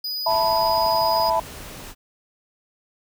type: tone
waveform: square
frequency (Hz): 4955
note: D#8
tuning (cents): -8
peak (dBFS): -26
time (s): 0.04-1.3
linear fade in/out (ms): 5
type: noise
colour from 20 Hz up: pink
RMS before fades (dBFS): -38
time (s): 0.26-1.95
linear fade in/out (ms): 50
type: chord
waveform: sine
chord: E suspended fourth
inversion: none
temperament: equal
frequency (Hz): 659.3 / 880 / 987.8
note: E5 / A5 / B5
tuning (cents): 0 / 0 / 0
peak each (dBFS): -22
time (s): 0.26-1.4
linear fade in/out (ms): 5
type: click train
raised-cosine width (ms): 3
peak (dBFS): -30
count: 13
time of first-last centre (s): 0.36-1.368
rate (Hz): 11.9
effects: none